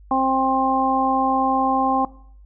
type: harmonic tone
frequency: 264.5 Hz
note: C4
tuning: 19 cents sharp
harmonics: 1 / 2 / 3 / 4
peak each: -22 / -28 / -19 / -22 dBFS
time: 0.11-2.05 s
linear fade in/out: 2 ms
effects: noise-tail reverb RT60 0.6 s tail -20 dB re dry + added 50 Hz sine -43 dBFS peak until 2.45 s